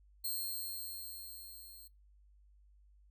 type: tone with level ramp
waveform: 5% pulse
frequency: 4228 Hz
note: C8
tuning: 17 cents sharp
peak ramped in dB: -28 to -46 dBFS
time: 0.24-1.88 s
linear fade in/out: 10 ms
effects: noise-tail reverb RT60 0.2 s tail -24 dB re dry + added 50 Hz sine -61 dBFS peak until 3.1 s

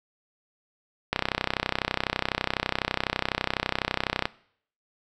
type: click train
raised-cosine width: 0.3 ms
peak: -7 dBFS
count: 101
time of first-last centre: 1.13-4.255 s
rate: 32 Hz
effects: noise-tail reverb RT60 0.6 s tail -20 dB re dry

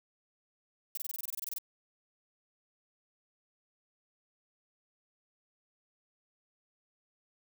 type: noise bursts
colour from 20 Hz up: violet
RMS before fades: -37 dBFS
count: 14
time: 0.95-1.584 s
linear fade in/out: 2 ms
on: 23 ms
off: 24 ms
effects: none

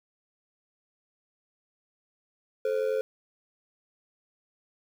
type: ring-modulated tone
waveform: triangle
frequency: 481.4 Hz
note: B4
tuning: 44 cents flat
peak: -20 dBFS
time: 2.65-3.01 s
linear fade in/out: 0 ms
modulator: 45.7 Hz
effects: 9-bit

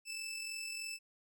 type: tone with amplitude modulation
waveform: 20% pulse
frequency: 2637 Hz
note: E7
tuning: in tune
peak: -34 dBFS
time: 0.05-0.99 s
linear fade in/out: 50 ms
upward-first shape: sine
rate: 43.2 Hz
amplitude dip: 40%
effects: none

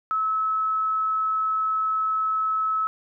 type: tone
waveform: sine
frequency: 1296 Hz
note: E6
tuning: 30 cents flat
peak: -21 dBFS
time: 0.11-2.87 s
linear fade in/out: 0 ms
effects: none

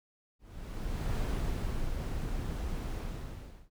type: noise with ADSR envelope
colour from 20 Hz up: brown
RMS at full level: -31 dBFS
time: 0.39-3.7 s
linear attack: 790 ms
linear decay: 730 ms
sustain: -4 dB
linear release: 760 ms
effects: none

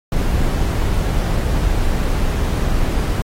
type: noise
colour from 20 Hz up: brown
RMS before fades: -17 dBFS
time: 0.12-3.22 s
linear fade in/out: 2 ms
effects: AAC 48 kbps

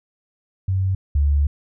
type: tone pair in turn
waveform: sine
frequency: 95 / 71.88 Hz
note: F#2 / D2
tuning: +46 / -37 cents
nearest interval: perfect fourth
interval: 483 cents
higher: first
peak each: -17 / -14 dBFS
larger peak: second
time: 0.68-0.95 / 1.15-1.47 s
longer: second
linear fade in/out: 5 ms
effects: none

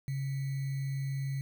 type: tone with sample-and-hold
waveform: sine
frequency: 136.5 Hz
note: C#3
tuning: 26 cents flat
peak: -31 dBFS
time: 0.08-1.41 s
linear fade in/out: 0 ms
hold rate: 2100 Hz
effects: none

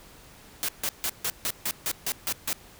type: noise bursts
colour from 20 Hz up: white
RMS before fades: -28 dBFS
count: 10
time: 0.63-2.53 s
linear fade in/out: 0 ms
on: 55 ms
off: 150 ms
effects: pink hiss -51 dBFS RMS until 2.79 s

